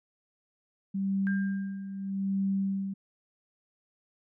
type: tone with tremolo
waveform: sine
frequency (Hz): 194.9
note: G3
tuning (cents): -10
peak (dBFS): -25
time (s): 0.94-2.94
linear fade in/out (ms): 10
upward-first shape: sine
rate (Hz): 0.81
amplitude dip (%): 70
type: tone with exponential decay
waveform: sine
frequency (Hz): 1600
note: G6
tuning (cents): +35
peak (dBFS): -33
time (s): 1.27-2.1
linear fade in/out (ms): 0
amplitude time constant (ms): 180
effects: none

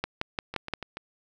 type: two click trains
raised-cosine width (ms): 0.3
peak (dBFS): -12 / -20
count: 5 / 4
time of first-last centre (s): 0.04-0.737 / 0.54-0.97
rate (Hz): 5.74 / 6.97
effects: none

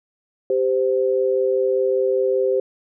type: tone pair together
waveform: sine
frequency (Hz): 392 / 517.1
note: G4 / C5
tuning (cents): 0 / -20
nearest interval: perfect fourth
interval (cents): 480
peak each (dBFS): -19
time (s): 0.5-2.6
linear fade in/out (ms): 2
effects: none

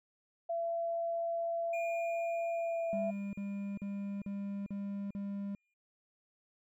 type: tone with pitch glide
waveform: sine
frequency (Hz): 674 to 664.3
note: E5 to E5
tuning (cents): +38 to +13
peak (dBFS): -32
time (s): 0.49-3.11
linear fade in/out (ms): 10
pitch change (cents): -25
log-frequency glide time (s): 2.51-2.98
type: tone with exponential decay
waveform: triangle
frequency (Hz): 2419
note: D#7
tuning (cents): -49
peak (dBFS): -39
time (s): 1.73-5.74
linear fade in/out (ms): 5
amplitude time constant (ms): 870
type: tone bursts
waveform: triangle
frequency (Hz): 200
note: G3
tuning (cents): +35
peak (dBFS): -34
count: 6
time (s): 2.93-5.55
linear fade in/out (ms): 0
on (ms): 400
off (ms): 44
effects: none

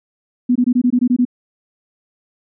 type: tone bursts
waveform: sine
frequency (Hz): 246.9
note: B3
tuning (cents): 0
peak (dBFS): -10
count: 9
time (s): 0.49-1.252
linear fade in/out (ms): 10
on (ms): 66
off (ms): 21
effects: none

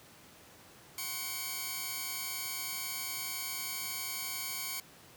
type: tone cluster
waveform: 5% pulse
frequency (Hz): 742 / 1062 / 2278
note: F#5 / C6 / C#7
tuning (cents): +5 / +25 / +47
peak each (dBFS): -37 / -29 / -28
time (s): 0.98-4.8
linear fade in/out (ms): 2
effects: pink hiss -56 dBFS RMS until 5.16 s + high-pass 100 Hz 12 dB/octave

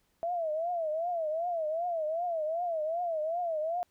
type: tone with vibrato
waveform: sine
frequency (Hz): 659.3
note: E5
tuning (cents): 0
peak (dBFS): -29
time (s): 0.23-3.83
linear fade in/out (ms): 0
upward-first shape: triangle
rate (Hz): 2.6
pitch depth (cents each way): 160
effects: pink hiss -73 dBFS RMS until 3.9 s

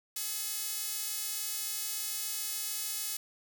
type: tone with high-pass filter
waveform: sawtooth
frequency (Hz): 426.8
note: G#4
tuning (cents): +47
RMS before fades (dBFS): -36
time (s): 0.16-3.17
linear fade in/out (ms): 5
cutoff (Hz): 6700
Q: 0.55
effects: none

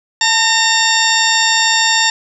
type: harmonic tone with a mistuned harmonic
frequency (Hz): 913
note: A#5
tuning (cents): -36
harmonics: 1 / 2 / 3 / 4 / 5 / 6 / 8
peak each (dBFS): -18 / -16 / -21 / -17 / -22 / -19 / -18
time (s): 0.21-2.1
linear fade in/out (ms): 2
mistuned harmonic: 1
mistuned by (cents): -45
effects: none

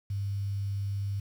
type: tone with quantisation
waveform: sine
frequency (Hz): 99.6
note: G2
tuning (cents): +28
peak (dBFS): -29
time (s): 0.1-1.2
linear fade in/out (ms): 5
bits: 9
effects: none

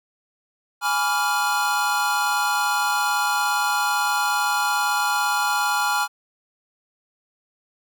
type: chord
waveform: square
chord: G# diminished seventh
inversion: none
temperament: equal with one note detuned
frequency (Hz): 830.6 / 987.8 / 1153.1 / 1396.9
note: G#5 / B5 / D6 / F6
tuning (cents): 0 / 0 / -32 / 0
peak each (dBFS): -25 / -28 / -29 / -24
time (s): 0.81-6.08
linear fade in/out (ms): 50
effects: none

